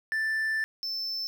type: tone pair in turn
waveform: triangle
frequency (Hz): 1767 / 5295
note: A6 / E8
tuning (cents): +7 / +7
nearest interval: octave + perfect fifth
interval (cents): 1900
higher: second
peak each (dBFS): -24 / -29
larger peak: first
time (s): 0.12-0.64 / 0.83-1.27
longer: first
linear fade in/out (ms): 0
effects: none